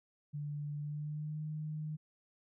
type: tone with pitch glide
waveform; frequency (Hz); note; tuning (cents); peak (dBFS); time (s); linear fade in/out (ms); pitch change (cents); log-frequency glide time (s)
sine; 146.9 to 153.58; D3 to D#3; +1 to -22; -37; 0.33-1.97; 20; +77; 0.78-1.42
effects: none